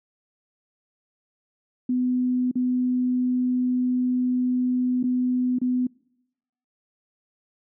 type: tone with dropouts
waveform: sine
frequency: 250.8 Hz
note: B3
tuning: 27 cents sharp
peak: -20 dBFS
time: 1.89-5.87 s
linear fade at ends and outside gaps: 5 ms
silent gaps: 2.514-2.555 / 5.03-5.038 / 5.587-5.615 s
effects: noise-tail reverb RT60 0.9 s tail -26 dB re dry